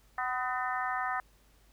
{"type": "harmonic tone with a mistuned harmonic", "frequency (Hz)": 251.4, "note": "B3", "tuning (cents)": 31, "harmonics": [3, 4, 5, 6, 7, 8], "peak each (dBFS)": [-35, -38, -35, -41, -37, -47], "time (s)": [0.18, 1.2], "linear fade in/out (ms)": 2, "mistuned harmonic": 7, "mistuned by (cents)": 45, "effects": ["added 50 Hz sine -62 dBFS peak until 1.72 s", "pink hiss -66 dBFS RMS until 1.72 s"]}